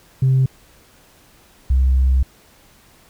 sine tone pair in turn, 131.6 / 65.31 Hz, C3 / C2, +10 / -3 cents, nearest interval octave, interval 1213 cents, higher first, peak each -10 dBFS, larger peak neither, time 0.22-0.46 / 1.7-2.23 s, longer second, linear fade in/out 5 ms, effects tanh soft clip ceiling -9 dBFS + pink hiss -51 dBFS RMS until 3.09 s

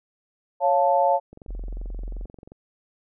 sine chord, Db augmented, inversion none, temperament equal, 554.4 / 698.5 / 880 Hz, Db5 / F5 / A5, 0 / 0 / 0 cents, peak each -21 dBFS, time 0.6-1.2 s, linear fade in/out 50 ms
click train, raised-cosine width 2 ms, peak -30 dBFS, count 28, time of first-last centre 1.33-2.519 s, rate 22.7 Hz
sine tone, 42.02 Hz, E1, 34 cents sharp, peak -29 dBFS, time 1.48-2.26 s, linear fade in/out 10 ms
effects none

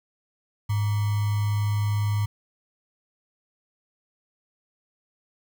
sine tone with sample-and-hold, 103.83 Hz, G#2, in tune, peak -21 dBFS, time 0.69-2.26 s, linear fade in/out 10 ms, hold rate 1050 Hz, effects none

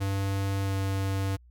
square tone with pitch glide, 98 to 97.1 Hz, G2 to G2, 0 to -16 cents, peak -27 dBFS, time 0-1.37 s, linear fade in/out 20 ms, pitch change -16 cents, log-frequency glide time 0.63-0.73 s, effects added 60 Hz sine -52 dBFS peak until 1.5 s

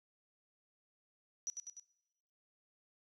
sine tone with echo, 5870 Hz, F#8, 15 cents flat, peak -36 dBFS, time 1.47-1.5 s, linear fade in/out 0 ms, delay 99 ms, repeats 3, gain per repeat -4 dB, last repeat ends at 1.797 s, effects noise-tail reverb RT60 0.9 s tail -19 dB re dry

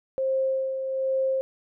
sine tone with tremolo, 530 Hz, C5, 22 cents sharp, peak -21 dBFS, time 0.18-1.41 s, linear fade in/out 0 ms, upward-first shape sine, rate 1.2 Hz, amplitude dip 50%, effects none

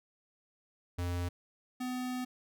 square tone pair in turn, 88 / 251.8 Hz, F2 / B3, +14 / +34 cents, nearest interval octave + tritone, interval 1820 cents, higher second, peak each -33 / -35 dBFS, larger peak first, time 0.98-1.29 / 1.8-2.25 s, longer second, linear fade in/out 10 ms, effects none

